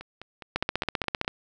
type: two click trains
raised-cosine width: 0.3 ms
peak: -9 / -24 dBFS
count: 12 / 7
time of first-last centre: 0.56-1.279 / 0.01-1.247 s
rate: 15.3 / 4.85 Hz
effects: none